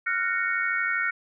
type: chord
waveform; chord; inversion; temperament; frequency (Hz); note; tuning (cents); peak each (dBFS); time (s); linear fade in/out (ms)
sine; Gb major seventh; third; just; 1387.5 / 1480 / 1850 / 2220; F6 / Gb6 / Bb6 / Db7; -12 / 0 / -14 / +2; -29; 0.06-1.11; 10
effects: none